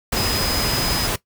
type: tone in noise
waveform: sine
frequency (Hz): 5020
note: D#8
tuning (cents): +15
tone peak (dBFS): -24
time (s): 0.16-1.07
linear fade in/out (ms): 5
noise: pink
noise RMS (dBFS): -22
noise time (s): 0.12-1.16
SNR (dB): -5
effects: noise-tail reverb RT60 0.1 s tail -17 dB re dry